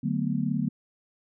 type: chord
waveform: sine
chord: B minor seventh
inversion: first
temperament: just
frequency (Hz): 148.16 / 185.21 / 222.2 / 246.9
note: D3 / F#3 / A3 / B3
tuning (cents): +16 / +2 / +17 / 0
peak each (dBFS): -30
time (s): 0.03-0.69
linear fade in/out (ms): 10
effects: none